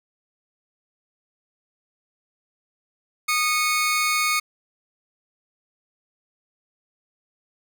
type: tone pair together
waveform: sawtooth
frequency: 1234.7 / 2200 Hz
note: D#6 / C#7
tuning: -14 / -14 cents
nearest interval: minor seventh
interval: 1000 cents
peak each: -19 dBFS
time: 3.28-4.4 s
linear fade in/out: 10 ms
effects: none